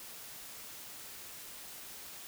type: silence
effects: white hiss -48 dBFS RMS until 2.27 s